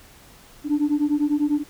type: beating tone pair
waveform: sine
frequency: 289.7 / 299.7 Hz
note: D4 / D4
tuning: -24 / +35 cents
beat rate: 10 Hz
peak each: -20 dBFS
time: 0.64-1.64 s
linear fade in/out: 50 ms
effects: tanh soft clip ceiling -14 dBFS + pink hiss -49 dBFS RMS until 1.69 s